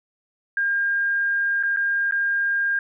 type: tone with dropouts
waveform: sine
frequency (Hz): 1609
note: G6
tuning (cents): +45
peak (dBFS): -19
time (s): 0.57-2.79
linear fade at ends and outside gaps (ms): 2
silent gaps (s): 1.628-1.634 / 1.763-1.77 / 2.111-2.122
effects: none